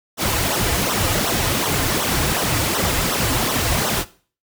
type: noise with flanger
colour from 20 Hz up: pink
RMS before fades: -20 dBFS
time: 0.17-4.05 s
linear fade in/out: 50 ms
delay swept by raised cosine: 0.42 to 5.32 ms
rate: 2.7 Hz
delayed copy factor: -1
effects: noise-tail reverb RT60 0.4 s tail -17 dB re dry

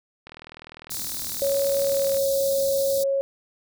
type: click train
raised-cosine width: 0.3 ms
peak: -24 dBFS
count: 77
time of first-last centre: 0.27-2.17 s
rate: 40 Hz
type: band-stop noise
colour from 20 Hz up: white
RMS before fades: -31 dBFS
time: 0.9-3.04 s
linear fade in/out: 10 ms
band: 320 to 3600 Hz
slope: 96 dB/octave
type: tone with pitch glide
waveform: sine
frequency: 554.4 to 548.3 Hz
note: C#5 to C#5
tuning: 0 to -19 cents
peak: -20 dBFS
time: 1.42-3.21 s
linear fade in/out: 0 ms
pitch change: -19 cents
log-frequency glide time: 1.84-2.13 s
effects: none

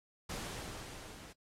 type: noise with level ramp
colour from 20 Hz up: pink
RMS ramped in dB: -41 to -54 dBFS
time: 0.29-1.33 s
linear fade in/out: 10 ms
effects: low-pass 10000 Hz 12 dB/octave + AAC 48 kbps

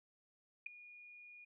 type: tone with ADSR envelope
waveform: sine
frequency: 2440 Hz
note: D#7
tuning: 34 cents flat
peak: -36 dBFS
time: 0.66-1.45 s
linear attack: 6 ms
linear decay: 5 ms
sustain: -18 dB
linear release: 11 ms
effects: none

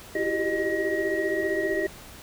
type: tone cluster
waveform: sine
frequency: 333.4 / 382 / 397.3 / 614 / 1897 Hz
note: E4 / G4 / G4 / D#5 / A#6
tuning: +20 / -45 / +23 / -23 / +30 cents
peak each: -30 dBFS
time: 0.15-1.87 s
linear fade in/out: 5 ms
effects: pink hiss -45 dBFS RMS until 2.22 s

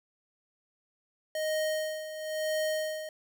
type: tone with tremolo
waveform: square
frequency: 622.3 Hz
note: D#5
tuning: in tune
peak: -28 dBFS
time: 1.35-3.09 s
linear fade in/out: 2 ms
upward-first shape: sine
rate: 0.99 Hz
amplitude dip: 70%
effects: none

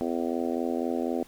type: harmonic tone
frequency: 84 Hz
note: E2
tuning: 33 cents sharp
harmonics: 3 / 4 / 5 / 6 / 7 / 8 / 9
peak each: -30 / -32 / -34 / -36 / -37 / -38 / -39 dBFS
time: 0.01-1.23 s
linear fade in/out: 0 ms
effects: pink hiss -54 dBFS RMS until 1.27 s

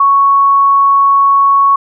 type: tone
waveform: sine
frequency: 1110 Hz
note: C#6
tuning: 2 cents sharp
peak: -5 dBFS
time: 0-1.76 s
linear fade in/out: 5 ms
effects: none

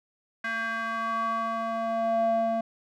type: tone with band-pass filter sweep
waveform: square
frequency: 226.7 Hz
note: A#3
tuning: 48 cents flat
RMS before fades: -28 dBFS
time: 0.44-2.61 s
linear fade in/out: 5 ms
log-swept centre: 1700 to 570 Hz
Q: 4.2
effects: none

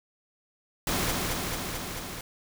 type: noise with echo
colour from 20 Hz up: pink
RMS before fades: -28 dBFS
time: 0.87-1.11 s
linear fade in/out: 2 ms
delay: 220 ms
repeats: 5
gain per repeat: -2 dB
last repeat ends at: 2.21 s
effects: none

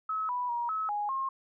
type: tone with pitch steps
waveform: sine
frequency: 1288 / 986 / 950 / 1290 / 828 / 1071 Hz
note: E6 / B5 / A#5 / E6 / G#5 / C6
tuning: -41 / -3 / +33 / -38 / -5 / +40 cents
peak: -29 dBFS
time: 0.09-1.29 s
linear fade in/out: 5 ms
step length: 200 ms
effects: none

